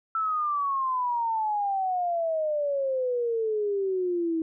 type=exponential sweep; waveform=sine; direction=down; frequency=1331 to 319.9 Hz; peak=-24 dBFS; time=0.15-4.42 s; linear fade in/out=2 ms; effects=none